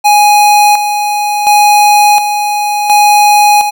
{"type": "tone with tremolo", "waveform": "square", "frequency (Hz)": 830.6, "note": "G#5", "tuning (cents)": 0, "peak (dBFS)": -4, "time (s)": [0.04, 3.71], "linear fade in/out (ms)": 20, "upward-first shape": "square", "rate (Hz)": 0.7, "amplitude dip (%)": 55, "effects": []}